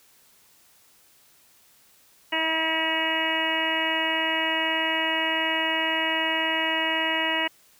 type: harmonic tone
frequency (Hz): 321.3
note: E4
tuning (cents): -44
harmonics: 1 / 2 / 3 / 4 / 5 / 6 / 7 / 8 / 9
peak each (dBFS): -33 / -32 / -30 / -40 / -36 / -28 / -32 / -34 / -28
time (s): 2.32-7.48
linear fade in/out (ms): 10
effects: white hiss -58 dBFS RMS until 7.79 s